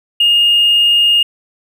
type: tone with hard clipping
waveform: sine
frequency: 2841 Hz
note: F7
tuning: 29 cents sharp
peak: -8 dBFS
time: 0.2-1.23 s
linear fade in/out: 5 ms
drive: 1 dB
effects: none